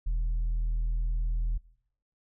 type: tone with tanh clipping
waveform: sine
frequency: 40.51 Hz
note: E1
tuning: 29 cents flat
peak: -26 dBFS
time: 0.06-1.58 s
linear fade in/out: 10 ms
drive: 2 dB
effects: noise-tail reverb RT60 0.8 s tail -23 dB re dry